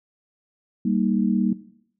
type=chord; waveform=sine; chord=Eb major; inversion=first; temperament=equal; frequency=196 / 233.1 / 311.1 Hz; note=G3 / Bb3 / Eb4; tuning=0 / 0 / 0 cents; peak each=-22 / -22 / -28 dBFS; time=0.85-1.53 s; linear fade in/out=5 ms; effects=noise-tail reverb RT60 0.7 s tail -17 dB re dry